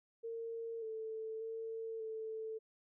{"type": "tone with pitch steps", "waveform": "sine", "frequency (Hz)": [457.7, 441.8, 449.6, 441.4], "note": ["A#4", "A4", "A4", "A4"], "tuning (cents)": [-32, 7, 37, 5], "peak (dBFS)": -40, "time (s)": [0.23, 2.59], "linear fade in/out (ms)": 20, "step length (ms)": 590, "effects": []}